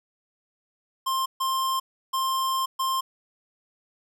square tone bursts at uneven times, 1055 Hz, C6, 14 cents sharp, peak -24 dBFS, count 4, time 1.06-1.26 / 1.4-1.8 / 2.13-2.66 / 2.79-3.01 s, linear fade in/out 10 ms, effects none

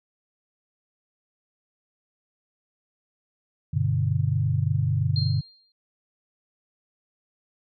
sine chord, G major, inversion none, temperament equal, 98 / 123.47 / 146.83 Hz, G2 / B2 / D3, 0 / 0 / 0 cents, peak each -25 dBFS, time 3.73-5.41 s, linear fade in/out 10 ms
sine tone with exponential decay, 4202 Hz, C8, 7 cents sharp, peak -26 dBFS, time 5.16-5.72 s, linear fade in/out 2 ms, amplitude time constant 120 ms
effects none

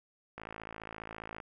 click train, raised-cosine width 0.5 ms, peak -27 dBFS, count 57, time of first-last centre 0.38-1.402 s, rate 54.8 Hz, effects none

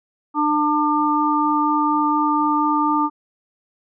harmonic tone, 299.3 Hz, D4, 33 cents sharp, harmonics 1 / 3 / 4, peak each -20 / -20 / -20 dBFS, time 0.34-3.1 s, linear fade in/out 50 ms, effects none

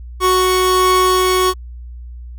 45% pulse tone pair together, 370 / 1108.7 Hz, F#4 / C#6, 0 / 0 cents, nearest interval octave + perfect fifth, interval 1900 cents, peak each -14 dBFS, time 0.2-1.54 s, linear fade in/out 50 ms, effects added 60 Hz sine -29 dBFS peak until 2.38 s

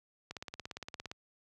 click train, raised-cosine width 0.2 ms, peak -24 dBFS, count 15, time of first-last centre 0.31-1.115 s, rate 17.4 Hz, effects high-pass 60 Hz 12 dB/octave

